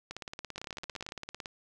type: two click trains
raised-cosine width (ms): 0.2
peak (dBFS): -23 / -22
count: 9 / 25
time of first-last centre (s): 0.58-1.09 / 0.11-1.458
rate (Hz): 15.7 / 17.8
effects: none